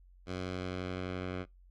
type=tone with low-pass filter sweep; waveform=10% pulse; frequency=91.6 Hz; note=F#2; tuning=17 cents flat; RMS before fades=-38 dBFS; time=0.26-1.46 s; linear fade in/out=50 ms; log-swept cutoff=5000 to 2600 Hz; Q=1; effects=noise-tail reverb RT60 0.2 s tail -25 dB re dry + added 45 Hz sine -56 dBFS peak until 1.7 s